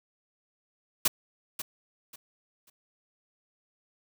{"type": "noise with echo", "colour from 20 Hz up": "white", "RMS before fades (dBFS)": -23, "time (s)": [1.05, 1.08], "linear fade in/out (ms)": 5, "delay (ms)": 540, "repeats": 3, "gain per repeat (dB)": -12, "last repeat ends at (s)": 2.7, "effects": []}